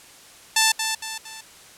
5% pulse tone with echo, 884 Hz, A5, 8 cents sharp, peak -3 dBFS, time 0.56-0.72 s, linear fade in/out 5 ms, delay 230 ms, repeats 3, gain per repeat -7 dB, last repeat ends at 1.41 s, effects white hiss -47 dBFS RMS until 1.77 s + low-pass 10000 Hz 12 dB/octave

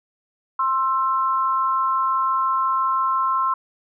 sine tone pair together, 1055 / 1329.2 Hz, C6 / E6, +14 / +14 cents, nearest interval major third, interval 400 cents, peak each -19 / -23 dBFS, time 0.59-3.54 s, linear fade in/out 5 ms, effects none

